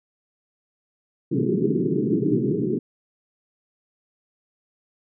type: band-pass noise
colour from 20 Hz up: white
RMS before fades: -22 dBFS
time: 1.31-2.79 s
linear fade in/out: 10 ms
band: 120 to 420 Hz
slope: 96 dB/octave
effects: none